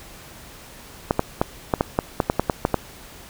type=clicks; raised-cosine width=1 ms; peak=-3 dBFS; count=12; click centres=1.109 / 1.194 / 1.415 / 1.738 / 1.809 / 1.989 / 2.202 / 2.299 / 2.396 / 2.498 / 2.651 / 2.743 s; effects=pink hiss -43 dBFS RMS until 3.29 s